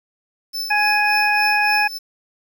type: tone with tremolo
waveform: 45% pulse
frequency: 5274 Hz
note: E8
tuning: in tune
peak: -22 dBFS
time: 0.53-1.99 s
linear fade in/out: 20 ms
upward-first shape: triangle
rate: 3.5 Hz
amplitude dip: 75%
type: harmonic tone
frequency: 834 Hz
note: G#5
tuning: 7 cents sharp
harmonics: 1 / 2 / 3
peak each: -19 / -19 / -19 dBFS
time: 0.7-1.88 s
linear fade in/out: 10 ms
effects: 8-bit